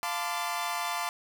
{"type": "chord", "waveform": "sawtooth", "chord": "D minor seventh", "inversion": "first", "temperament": "equal with one note detuned", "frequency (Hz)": [698.5, 880, 1022.6, 1174.7], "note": ["F5", "A5", "C6", "D6"], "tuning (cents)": [0, 0, -40, 0], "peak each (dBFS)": -32, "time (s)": [0.03, 1.09], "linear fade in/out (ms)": 0, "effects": ["10-bit"]}